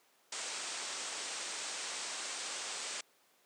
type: low-pass noise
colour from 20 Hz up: white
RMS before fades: -41 dBFS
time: 0.32-3.01 s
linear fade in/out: 5 ms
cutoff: 8800 Hz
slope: 96 dB/octave
effects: pink hiss -68 dBFS RMS until 3.45 s + high-pass 400 Hz 12 dB/octave